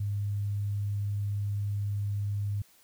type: tone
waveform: sine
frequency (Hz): 101.8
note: G#2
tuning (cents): -34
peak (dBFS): -28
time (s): 0-2.62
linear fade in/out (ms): 5
effects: white hiss -61 dBFS RMS until 2.83 s